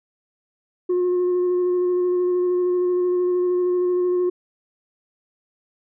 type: tone with vibrato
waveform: sine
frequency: 359.2 Hz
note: F4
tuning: 49 cents sharp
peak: -15 dBFS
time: 0.89-4.3 s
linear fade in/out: 10 ms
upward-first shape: square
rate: 13 Hz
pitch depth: 11 cents each way
effects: tanh soft clip ceiling -16 dBFS